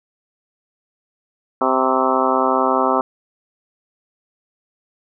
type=harmonic tone with a mistuned harmonic; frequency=130.81 Hz; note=C3; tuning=in tune; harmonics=2 / 3 / 4 / 5 / 6 / 7 / 8 / 9 / 10; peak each=-23 / -23 / -23 / -23 / -23 / -23 / -23 / -23 / -23 dBFS; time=1.61-3.01 s; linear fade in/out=2 ms; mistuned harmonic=9; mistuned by=-38 cents; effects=none